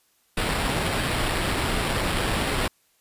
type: noise with sample-and-hold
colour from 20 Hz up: pink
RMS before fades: -25 dBFS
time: 0.37-2.68 s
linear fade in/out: 5 ms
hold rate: 6300 Hz
effects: white hiss -65 dBFS RMS until 3 s + resampled to 32000 Hz